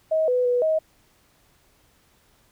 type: tone with pitch steps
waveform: sine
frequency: 634 / 498.4 / 490.7 / 632 Hz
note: D#5 / B4 / B4 / D#5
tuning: +32 / +16 / -11 / +27 cents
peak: -18 dBFS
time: 0.11-0.79 s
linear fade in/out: 10 ms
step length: 170 ms
effects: pink hiss -61 dBFS RMS until 2.51 s